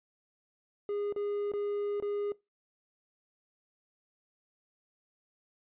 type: tone with dropouts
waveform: triangle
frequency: 409.8 Hz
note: G#4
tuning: 23 cents flat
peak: -29 dBFS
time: 0.89-2.32 s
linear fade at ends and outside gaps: 1 ms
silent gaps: 1.125-1.162 / 1.518-1.536 / 2.001-2.024 s
effects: noise-tail reverb RT60 0.2 s tail -20 dB re dry + resampled to 8000 Hz